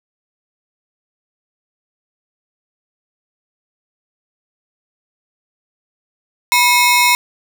sawtooth ring-modulated tone, 1572 Hz, G6, 4 cents sharp, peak -3 dBFS, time 6.52-7.15 s, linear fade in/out 0 ms, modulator 596 Hz, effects none

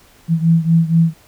sine beating tone pair, 163.8 / 168 Hz, E3 / E3, -11 / +33 cents, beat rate 4.2 Hz, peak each -12 / -15 dBFS, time 0.28-1.14 s, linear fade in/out 50 ms, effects pink hiss -49 dBFS RMS until 1.27 s

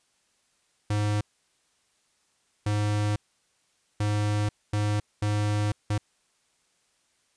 square tone bursts at uneven times, 104.5 Hz, G#2, 11 cents sharp, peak -24 dBFS, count 6, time 0.9-1.21 / 2.66-3.16 / 4-4.49 / 4.73-5 / 5.22-5.72 / 5.9-5.98 s, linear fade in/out 5 ms, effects white hiss -69 dBFS RMS until 7.36 s + resampled to 22050 Hz

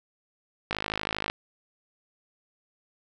click train, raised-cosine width 0.3 ms, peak -12 dBFS, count 32, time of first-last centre 0.71-1.299 s, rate 52.6 Hz, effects none

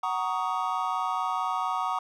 triangle chord, D# minor seventh, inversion first, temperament just, 746.7 / 933.4 / 1120.1 / 1244.5 Hz, F#5 / A#5 / C#6 / D#6, +16 / +2 / +18 / 0 cents, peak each -30 dBFS, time 0.03-1.99 s, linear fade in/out 5 ms, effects none

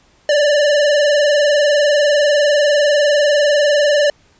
square tone with vibrato, 586 Hz, D5, 4 cents flat, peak -11 dBFS, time 0.29-4.1 s, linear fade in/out 2 ms, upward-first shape sine, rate 20 Hz, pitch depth 58 cents each way, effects pink hiss -53 dBFS RMS until 4.39 s + resampled to 16000 Hz

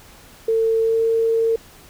sine tone with pitch glide, 450 to 453.7 Hz, A4 to A#4, +39 to -47 cents, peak -15 dBFS, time 0.48-1.56 s, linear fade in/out 5 ms, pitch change +14 cents, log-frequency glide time 0.82-1.07 s, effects pink hiss -46 dBFS RMS until 1.89 s

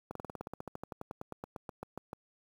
slowing click train, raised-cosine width 1 ms, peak -26 dBFS, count 24, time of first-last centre 0.11-2.131 s, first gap 43 ms, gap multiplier 1.06, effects high-pass 80 Hz 12 dB/octave + 9-bit

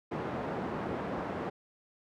pink band-pass noise, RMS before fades -36 dBFS, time 0.11-1.5 s, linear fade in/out 10 ms, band 170 to 1100 Hz, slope 12 dB/octave, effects none

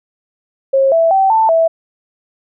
sine tone with pitch steps, 540 / 660 / 772 / 887 / 656 Hz, C#5 / E5 / G5 / A5 / E5, -45 / +2 / -27 / +14 / -9 cents, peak -8 dBFS, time 0.73-1.68 s, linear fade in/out 10 ms, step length 190 ms, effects none

